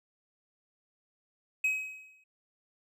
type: tone with exponential decay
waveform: triangle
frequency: 2542 Hz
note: D#7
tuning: 36 cents sharp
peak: -22 dBFS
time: 1.64-2.24 s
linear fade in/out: 5 ms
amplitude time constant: 130 ms
effects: none